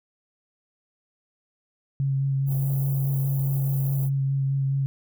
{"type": "tone with vibrato", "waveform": "sine", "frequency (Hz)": 136.5, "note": "C#3", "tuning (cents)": -26, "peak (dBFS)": -21, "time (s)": [2, 4.86], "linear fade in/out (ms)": 0, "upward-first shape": "sine", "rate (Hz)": 4.8, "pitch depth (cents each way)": 15}
{"type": "band-stop noise", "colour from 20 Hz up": "white", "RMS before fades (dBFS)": -37, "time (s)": [2.46, 4.1], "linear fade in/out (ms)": 50, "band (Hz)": [720, 13000], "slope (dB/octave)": 24}
{"effects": []}